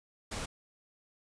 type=noise; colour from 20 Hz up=pink; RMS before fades=-38 dBFS; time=0.31-0.46 s; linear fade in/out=10 ms; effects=resampled to 22050 Hz